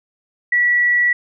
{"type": "tone", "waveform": "sine", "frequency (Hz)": 1943, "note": "B6", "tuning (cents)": -29, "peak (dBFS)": -12, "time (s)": [0.52, 1.13], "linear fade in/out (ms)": 5, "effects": []}